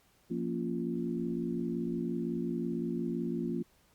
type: harmonic tone with a mistuned harmonic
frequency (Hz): 57.9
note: A#1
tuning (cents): -11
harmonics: 3 / 4 / 5 / 6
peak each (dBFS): -37 / -35 / -39 / -37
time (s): 0.3-3.63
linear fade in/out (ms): 10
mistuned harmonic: 5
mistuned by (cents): -75
effects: pink hiss -67 dBFS RMS until 3.94 s + Opus 48 kbps